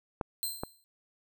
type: clicks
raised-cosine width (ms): 1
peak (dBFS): -17 / -19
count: 2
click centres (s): 0.212 / 0.635
type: tone with exponential decay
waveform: 5% pulse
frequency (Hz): 4125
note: C8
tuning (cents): -25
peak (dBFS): -22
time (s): 0.43-0.84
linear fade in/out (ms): 0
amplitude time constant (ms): 87
effects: none